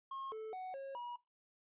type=tone with pitch steps; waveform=triangle; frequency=1078 / 437.8 / 744 / 544 / 964 Hz; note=C#6 / A4 / F#5 / C#5 / B5; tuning=-49 / -9 / +9 / -33 / -42 cents; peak=-40 dBFS; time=0.11-1.16 s; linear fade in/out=5 ms; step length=210 ms; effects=noise-tail reverb RT60 0.2 s tail -19 dB re dry + resampled to 8000 Hz